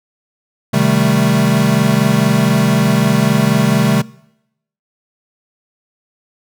square chord, A half-diminished seventh, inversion first, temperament equal, 130.81 / 155.56 / 196 / 220 Hz, C3 / Eb3 / G3 / A3, 0 / 0 / 0 / 0 cents, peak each -17 dBFS, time 0.73-4.02 s, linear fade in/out 10 ms, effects noise-tail reverb RT60 0.8 s tail -22 dB re dry

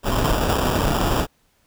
pink noise with sample-and-hold, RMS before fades -20 dBFS, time 0.03-1.27 s, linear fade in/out 50 ms, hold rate 2100 Hz, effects pink hiss -63 dBFS RMS until 1.66 s

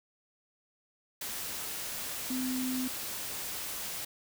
sine tone in noise, 256.3 Hz, C4, 36 cents flat, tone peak -31 dBFS, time 2.3-2.88 s, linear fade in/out 5 ms, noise white, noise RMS -38 dBFS, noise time 1.21-4.05 s, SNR +4 dB, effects none

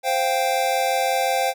square chord, C suspended fourth, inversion none, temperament equal, 523.3 / 698.5 / 784 Hz, C5 / F5 / G5, 0 / 0 / 0 cents, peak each -25 / -25 / -23 dBFS, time 0.03-1.54 s, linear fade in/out 50 ms, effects none

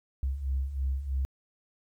sine beating tone pair, 65 / 68.1 Hz, C2 / C#2, -11 / -30 cents, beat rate 3.1 Hz, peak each -33 / -28 dBFS, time 0.23-1.25 s, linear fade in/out 0 ms, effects tanh soft clip ceiling -22 dBFS + 11-bit

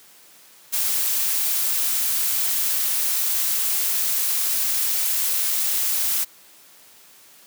blue noise, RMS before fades -22 dBFS, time 0.72-6.25 s, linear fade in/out 20 ms, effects white hiss -50 dBFS RMS until 7.46 s + high-pass 150 Hz 12 dB/octave

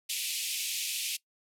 pink band-pass noise, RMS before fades -34 dBFS, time 0.09-1.17 s, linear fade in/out 10 ms, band 2400 to 14000 Hz, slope 48 dB/octave, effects noise-tail reverb RT60 0.1 s tail -20 dB re dry

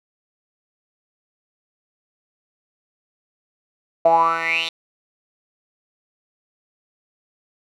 10% pulse tone with band-pass filter sweep, 164.81 Hz, E3, in tune, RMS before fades -18 dBFS, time 4.05-4.69 s, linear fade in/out 5 ms, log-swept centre 650 to 3600 Hz, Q 9.6, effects none

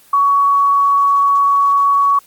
sine tone, 1123 Hz, C#6, 22 cents sharp, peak -9 dBFS, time 0.13-2.19 s, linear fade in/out 5 ms, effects white hiss -47 dBFS RMS until 2.26 s + Opus 24 kbps

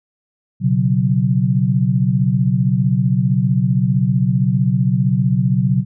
sine chord, B suspended second, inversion none, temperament just, 123.47 / 138.9 / 185.21 Hz, B2 / C#3 / F#3, 0 / +4 / +2 cents, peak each -17 dBFS, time 0.6-5.85 s, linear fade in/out 50 ms, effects none

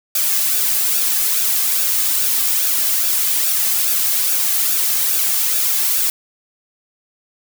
blue noise with flanger, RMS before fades -17 dBFS, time 0.15-6.1 s, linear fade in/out 2 ms, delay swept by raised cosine 0.96 to 2.16 ms, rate 2.4 Hz, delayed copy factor -0.5, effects none

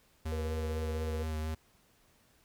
square tone with vibrato, 78.3 Hz, D#2, 11 cents sharp, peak -34 dBFS, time 0.25-1.55 s, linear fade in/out 10 ms, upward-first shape sine, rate 4.2 Hz, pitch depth 19 cents each way
sine tone with tremolo, 477.5 Hz, A#4, 42 cents sharp, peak -36 dBFS, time 0.32-1.23 s, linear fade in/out 0 ms, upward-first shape sine, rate 16 Hz, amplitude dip 55%
effects pink hiss -67 dBFS RMS until 2.44 s

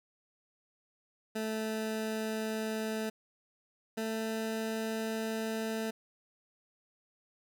20% pulse tone pair in turn, 219.1 / 221.8 Hz, A3 / A3, -7 / +14 cents, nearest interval unison, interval 21 cents, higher second, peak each -28 dBFS, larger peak neither, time 1.35-3.1 / 3.97-5.91 s, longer second, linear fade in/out 10 ms, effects none

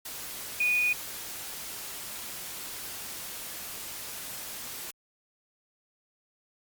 sine tone in noise, 2466 Hz, D#7, 16 cents flat, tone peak -23 dBFS, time 0.6-0.93 s, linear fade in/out 5 ms, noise white, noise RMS -39 dBFS, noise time 0.05-4.91 s, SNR +13 dB, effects Opus 48 kbps

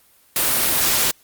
white noise, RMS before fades -18 dBFS, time 0.36-1.11 s, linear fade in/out 2 ms, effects white hiss -55 dBFS RMS until 1.23 s + Opus 32 kbps

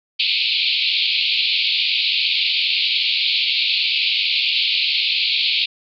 white band-pass noise, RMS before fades -19 dBFS, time 0.19-5.66 s, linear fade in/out 10 ms, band 2300 to 4500 Hz, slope 96 dB/octave, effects none

